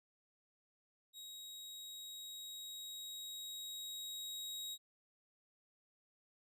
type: tone with level ramp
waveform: sawtooth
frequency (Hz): 3800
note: A#7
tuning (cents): +33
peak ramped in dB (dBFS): -46 to -39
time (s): 1.13-4.78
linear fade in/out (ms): 50
effects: resampled to 32000 Hz